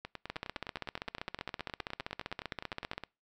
two click trains, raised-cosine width 0.3 ms, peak -20 / -24 dBFS, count 42 / 30, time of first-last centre 0.3-2.98 / 0.05-3.037 s, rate 15.3 / 9.71 Hz, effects noise-tail reverb RT60 0.3 s tail -25 dB re dry

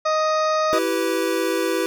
harmonic tone, 624 Hz, D#5, 5 cents sharp, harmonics 1 / 2 / 3 / 4 / 6 / 7 / 8 / 9 / 10, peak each -20 / -21 / -33 / -37 / -36 / -38 / -37 / -44 / -40 dBFS, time 0.05-0.79 s, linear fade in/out 10 ms
square chord, E minor, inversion none, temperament equal with one note detuned, 329.6 / 386.4 / 493.9 Hz, E4 / G4 / B4, 0 / -25 / 0 cents, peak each -25 dBFS, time 0.73-1.86 s, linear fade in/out 0 ms
effects none

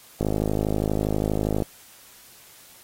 click train, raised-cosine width 2 ms, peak -10 dBFS, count 75, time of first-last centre 0.21-1.622 s, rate 52.4 Hz, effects white hiss -50 dBFS RMS until 2.83 s + AAC 48 kbps

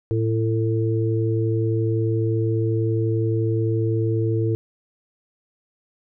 harmonic tone, 111.8 Hz, A2, 28 cents sharp, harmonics 1 / 3 / 4, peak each -20 / -25 / -26 dBFS, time 0.11-4.55 s, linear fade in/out 0 ms, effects none

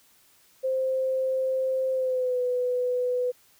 sine tone with pitch glide, 523.3 to 497.1 Hz, C5 to B4, 0 to +11 cents, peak -23 dBFS, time 0.63-3.32 s, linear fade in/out 20 ms, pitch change -89 cents, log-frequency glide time 1.92-2.41 s, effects white hiss -60 dBFS RMS until 3.59 s

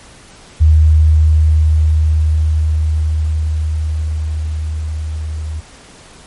sine tone with level ramp, 77.78 Hz, D#2, in tune, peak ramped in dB -4 to -19 dBFS, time 0.6-5.61 s, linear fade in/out 20 ms, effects pink hiss -40 dBFS RMS until 6.26 s + MP3 48 kbps

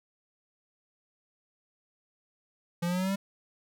square exponential sweep, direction up, 170 to 199.3 Hz, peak -28 dBFS, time 2.82-3.16 s, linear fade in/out 10 ms, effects none

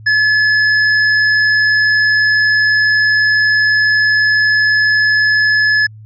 sine tone with hard clipping, 1714 Hz, A6, 46 cents flat, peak -11 dBFS, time 0.06-5.87 s, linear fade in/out 10 ms, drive 11 dB, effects added 108 Hz sine -33 dBFS peak until 6.05 s + resampled to 16000 Hz

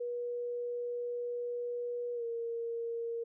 sine tone with pitch glide, 482.8 to 464.5 Hz, B4 to A#4, -39 to -6 cents, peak -34 dBFS, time 0-3.24 s, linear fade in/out 10 ms, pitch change -67 cents, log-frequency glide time 2.14-2.24 s, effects none

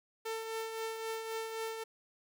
sawtooth tone with tremolo, 447.2 Hz, A4, 28 cents sharp, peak -31 dBFS, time 0.25-1.84 s, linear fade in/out 10 ms, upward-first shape triangle, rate 3.8 Hz, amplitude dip 50%, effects none

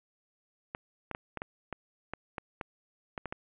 clicks, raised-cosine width 0.5 ms, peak -21 dBFS, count 12, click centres 0.749 / 1.113 / 1.149 / 1.373 / 1.419 / 1.727 / 2.136 / 2.382 / 2.612 / 3.178 / 3.257 / 3.325 s, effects resampled to 8000 Hz + 8-bit

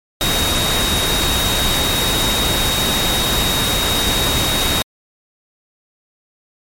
sine tone in noise, 3763 Hz, A#7, 16 cents sharp, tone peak -19 dBFS, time 0.21-4.82 s, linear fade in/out 0 ms, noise pink, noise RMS -18 dBFS, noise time 0.21-4.82 s, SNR -4 dB, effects MP3 64 kbps

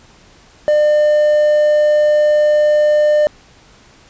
triangle tone with quantisation, 600 Hz, D5, 37 cents sharp, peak -7 dBFS, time 0.68-3.27 s, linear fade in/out 0 ms, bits 5, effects pink hiss -46 dBFS RMS until 4.09 s + resampled to 16000 Hz

